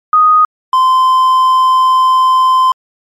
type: tone pair in turn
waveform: sine / triangle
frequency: 1244.5 / 1033.9 Hz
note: D#6 / C6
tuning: 0 / -21 cents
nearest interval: minor third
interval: 321 cents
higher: first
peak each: -4 dBFS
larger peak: neither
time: 0.13-0.45 / 0.73-2.72 s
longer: second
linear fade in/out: 2 ms
effects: MP3 96 kbps